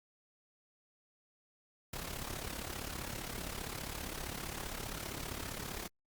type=noise with amplitude modulation; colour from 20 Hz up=pink; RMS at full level=-39 dBFS; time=1.93-5.88 s; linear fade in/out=5 ms; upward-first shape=sine; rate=35.2 Hz; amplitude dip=70%; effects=Opus 48 kbps